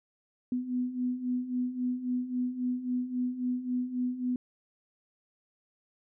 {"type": "beating tone pair", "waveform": "sine", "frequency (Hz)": [246.9, 250.6], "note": ["B3", "B3"], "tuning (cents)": [0, 25], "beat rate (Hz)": 3.7, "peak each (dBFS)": [-35, -30], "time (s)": [0.52, 4.36], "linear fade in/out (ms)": 2, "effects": []}